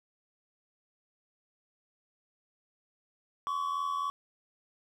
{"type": "tone pair together", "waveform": "triangle", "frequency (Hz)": [1046.5, 1130.1], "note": ["C6", "C#6"], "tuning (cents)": [0, 33], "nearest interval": "minor second", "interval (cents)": 133, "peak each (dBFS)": [-36, -29], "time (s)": [3.47, 4.1], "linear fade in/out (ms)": 0, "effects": []}